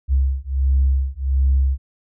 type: beating tone pair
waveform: sine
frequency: 66.5 / 67.9 Hz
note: C2 / C#2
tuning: +29 / -35 cents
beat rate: 1.4 Hz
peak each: -17 dBFS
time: 0.08-1.78 s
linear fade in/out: 50 ms
effects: tanh soft clip ceiling -9 dBFS